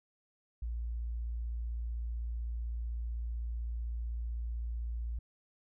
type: tone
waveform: sine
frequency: 57.9 Hz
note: A#1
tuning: 11 cents flat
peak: -34 dBFS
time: 0.62-5.19 s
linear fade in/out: 5 ms
effects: none